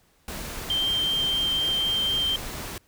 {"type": "tone in noise", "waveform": "sine", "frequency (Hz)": 3152, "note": "G7", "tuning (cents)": 9, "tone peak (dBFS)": -22, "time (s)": [0.7, 2.36], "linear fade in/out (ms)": 2, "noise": "pink", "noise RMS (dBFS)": -35, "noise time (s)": [0.28, 2.78], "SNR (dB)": 10, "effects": ["pink hiss -63 dBFS RMS until 2.87 s"]}